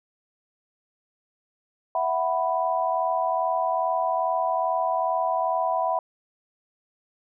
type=chord; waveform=sine; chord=E suspended second; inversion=none; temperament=just; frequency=659.3 / 741.7 / 988.9 Hz; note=E5 / F#5 / B5; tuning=0 / +4 / +2 cents; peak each=-26 dBFS; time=1.95-5.99 s; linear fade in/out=2 ms; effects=none